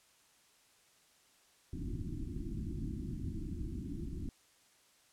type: low-pass noise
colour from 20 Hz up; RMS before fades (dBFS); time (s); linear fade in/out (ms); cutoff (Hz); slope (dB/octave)
pink; -40; 1.73-4.29; 2; 350; 96
effects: white hiss -67 dBFS RMS until 5.12 s + low-pass 10000 Hz 12 dB/octave